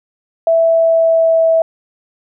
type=tone with pitch glide; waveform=sine; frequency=659.3 to 652.9 Hz; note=E5 to E5; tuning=0 to -17 cents; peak=-8 dBFS; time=0.47-1.62 s; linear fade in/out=2 ms; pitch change=-17 cents; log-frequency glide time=0.65-1.49 s; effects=none